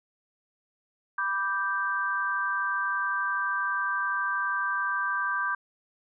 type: chord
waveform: sine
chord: G major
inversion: first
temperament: equal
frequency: 987.8 / 1174.7 / 1568 Hz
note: B5 / D6 / G6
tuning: 0 / 0 / 0 cents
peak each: -34 / -30 / -28 dBFS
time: 1.18-5.55 s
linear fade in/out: 5 ms
effects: none